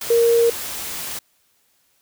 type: tone in noise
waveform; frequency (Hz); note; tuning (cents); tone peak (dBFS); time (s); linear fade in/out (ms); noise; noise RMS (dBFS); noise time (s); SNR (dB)
sine; 466.2; A#4; 0; -12; 0.1-0.5; 5; white; -29; 0.01-1.19; +14
effects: white hiss -63 dBFS RMS until 2.01 s